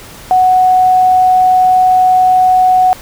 sine tone, 740 Hz, F#5, in tune, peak -5 dBFS, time 0.31-2.93 s, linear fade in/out 0 ms, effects pink hiss -33 dBFS RMS until 3.01 s

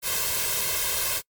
white noise with comb filter, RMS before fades -26 dBFS, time 0.02-1.22 s, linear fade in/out 50 ms, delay 1.9 ms, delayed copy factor +0.95, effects noise-tail reverb RT60 0.1 s tail -26 dB re dry + MP3 96 kbps

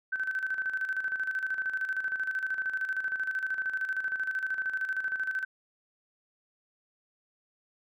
sine tone with tremolo, 1535 Hz, G6, 37 cents flat, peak -27 dBFS, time 0.12-5.45 s, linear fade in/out 10 ms, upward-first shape square, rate 13 Hz, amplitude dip 60%, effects none

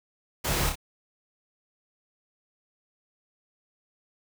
pink noise with echo, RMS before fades -28 dBFS, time 0.44-0.7 s, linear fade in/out 10 ms, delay 28 ms, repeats 2, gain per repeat -4 dB, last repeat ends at 0.756 s, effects none

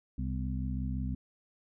harmonic tone with a mistuned harmonic, 65.8 Hz, C2, 10 cents sharp, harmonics 1 / 2 / 3 / 4, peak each -34 / -37 / -39 / -40 dBFS, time 0.18-1.15 s, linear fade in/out 5 ms, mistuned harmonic 4, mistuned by -66 cents, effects none

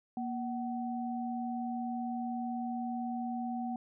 sine tone pair together, 237.2 / 753 Hz, A#3 / F#5, +30 / +30 cents, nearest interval octave + minor sixth, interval 2000 cents, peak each -35 / -38 dBFS, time 0.17-3.76 s, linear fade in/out 2 ms, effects none

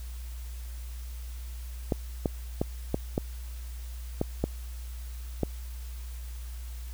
clicks, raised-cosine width 2 ms, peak -12 dBFS, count 8, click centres 1.922 / 2.258 / 2.615 / 2.944 / 3.179 / 4.214 / 4.44 / 5.433 s, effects added 60 Hz sine -36 dBFS peak until 6.93 s + white hiss -52 dBFS RMS until 6.93 s

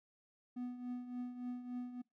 triangle tone with tremolo, 246.9 Hz, B3, in tune, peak -36 dBFS, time 0.56-2.02 s, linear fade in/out 10 ms, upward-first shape triangle, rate 3.5 Hz, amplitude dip 70%, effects noise-tail reverb RT60 0.2 s tail -25 dB re dry

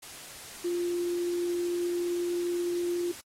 sine tone in noise, 349.2 Hz, F4, in tune, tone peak -27 dBFS, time 0.64-3.12 s, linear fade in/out 10 ms, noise white, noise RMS -44 dBFS, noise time 0.02-3.21 s, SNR +14 dB, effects low-pass 11000 Hz 12 dB/octave + AAC 48 kbps

